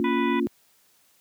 sine chord, Bb minor, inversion none, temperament just, 233.1 / 279.7 / 349.6 Hz, Bb3 / Db4 / F4, 0 / +16 / +2 cents, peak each -26 dBFS, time 0-0.47 s, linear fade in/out 0 ms
harmonic tone, 493.9 Hz, B4, in tune, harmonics 2 / 3 / 4 / 5 / 6 / 7, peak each -28 / -39 / -33 / -36 / -47 / -41 dBFS, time 0.04-0.4 s, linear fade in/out 5 ms
effects white hiss -62 dBFS RMS until 1.2 s + high-pass 80 Hz 12 dB/octave

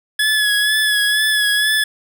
25% pulse tone with vibrato, 1700 Hz, G#6, 40 cents sharp, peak -10 dBFS, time 0.19-1.84 s, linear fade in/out 5 ms, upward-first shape sine, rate 2.1 Hz, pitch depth 35 cents each way, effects none

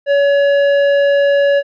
triangle tone with tanh clipping, 565 Hz, C#5, 33 cents sharp, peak -11 dBFS, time 0.06-1.63 s, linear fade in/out 50 ms, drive 18 dB, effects low-pass 3000 Hz 12 dB/octave

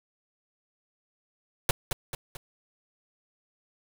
pink noise with echo, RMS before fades -22 dBFS, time 1.69-1.71 s, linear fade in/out 2 ms, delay 220 ms, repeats 3, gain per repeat -6 dB, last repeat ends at 2.37 s, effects none

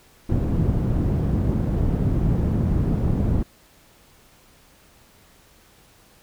white low-pass noise, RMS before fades -21 dBFS, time 0.29-3.43 s, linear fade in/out 5 ms, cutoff 160 Hz, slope 12 dB/octave, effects pink hiss -54 dBFS RMS until 6.22 s

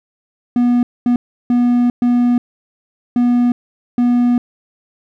triangle tone bursts at uneven times, 243 Hz, B3, 28 cents flat, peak -8 dBFS, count 6, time 0.56-0.83 / 1.06-1.16 / 1.5-1.9 / 2.02-2.38 / 3.16-3.52 / 3.98-4.38 s, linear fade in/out 2 ms, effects none

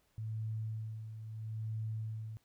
sine tone with tremolo, 110 Hz, A2, in tune, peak -35 dBFS, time 0.18-2.37 s, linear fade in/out 0 ms, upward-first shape sine, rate 0.76 Hz, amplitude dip 60%, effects pink hiss -74 dBFS RMS until 2.44 s

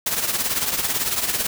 white noise with tremolo, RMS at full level -20 dBFS, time 0.06-1.47 s, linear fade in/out 5 ms, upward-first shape triangle, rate 18 Hz, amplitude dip 70%, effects none

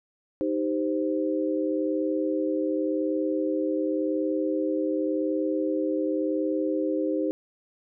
sine chord, C minor, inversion first, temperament equal with one note detuned, 311.1 / 392 / 521.1 Hz, Eb4 / G4 / C5, 0 / 0 / -7 cents, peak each -26 / -30 / -29 dBFS, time 0.41-7.31 s, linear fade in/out 0 ms, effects none

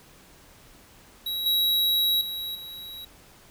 square tone with level steps, 3868 Hz, B7, 37 cents flat, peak -28 / -21 / -31 / -38 dBFS, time 1.26-3.05 s, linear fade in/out 5 ms, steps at 1.46 / 2.21 / 2.55 s, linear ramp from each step 2 ms, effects pink hiss -53 dBFS RMS until 3.5 s

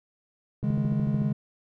triangle chord, C# suspended second, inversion none, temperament just, 138.59 / 155.92 / 207.9 Hz, C#3 / D#3 / G#3, 0 / +4 / +2 cents, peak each -25 / -28 / -25 dBFS, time 0.63-1.33 s, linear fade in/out 10 ms
click train, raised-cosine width 3 ms, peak -23 dBFS, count 9, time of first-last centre 0.63-1.218 s, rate 13.6 Hz
effects none

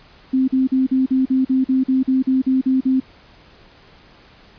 sine tone bursts, 261.6 Hz, C4, in tune, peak -13 dBFS, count 14, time 0.33-3.002 s, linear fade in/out 10 ms, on 150 ms, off 44 ms, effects pink hiss -48 dBFS RMS until 4.58 s + resampled to 11025 Hz

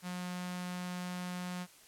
sawtooth tone with notch filter, 179.7 Hz, F3, 50 cents sharp, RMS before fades -40 dBFS, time 0.02-1.67 s, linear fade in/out 50 ms, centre 400 Hz, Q 0.92, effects white hiss -59 dBFS RMS until 1.87 s + low-pass 12000 Hz 12 dB/octave

